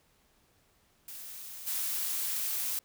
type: noise with level steps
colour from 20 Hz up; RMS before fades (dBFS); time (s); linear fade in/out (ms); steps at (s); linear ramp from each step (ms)
blue; -44 / -33; 1.08-2.79; 2; 1.66; 20
effects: pink hiss -68 dBFS RMS until 2.84 s